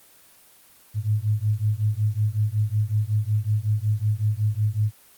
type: beating tone pair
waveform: sine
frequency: 103.83 / 109.23 Hz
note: G#2 / A2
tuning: 0 / -12 cents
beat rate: 5.4 Hz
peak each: -23 dBFS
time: 0.94-4.92 s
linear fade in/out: 50 ms
effects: white hiss -53 dBFS RMS until 5.17 s + Opus 24 kbps